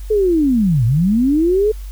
sine linear two-way sweep, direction down then up, 440 to 108 to 440 Hz, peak -11 dBFS, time 0.1-1.72 s, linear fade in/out 10 ms, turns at 0.85 s, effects added 48 Hz sine -26 dBFS peak until 1.91 s + white hiss -46 dBFS RMS until 1.91 s

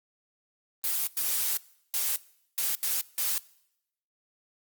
blue noise bursts at uneven times, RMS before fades -28 dBFS, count 6, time 0.84-1.07 / 1.17-1.57 / 1.94-2.16 / 2.58-2.75 / 2.83-3.01 / 3.18-3.38 s, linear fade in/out 0 ms, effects noise-tail reverb RT60 0.8 s tail -22 dB re dry + Opus 24 kbps

